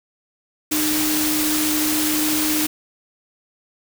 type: tone in noise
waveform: sine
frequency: 306.3 Hz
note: D#4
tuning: 27 cents flat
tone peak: -21 dBFS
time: 0.71-2.67 s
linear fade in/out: 10 ms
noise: white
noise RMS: -22 dBFS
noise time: 0.71-2.67 s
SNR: -2 dB
effects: none